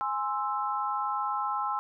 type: chord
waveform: sine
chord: Ab augmented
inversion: none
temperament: equal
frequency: 830.6 / 1046.5 / 1318.5 Hz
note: Ab5 / C6 / E6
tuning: 0 / 0 / 0 cents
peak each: -32 dBFS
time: 0.01-1.79 s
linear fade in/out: 0 ms
effects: none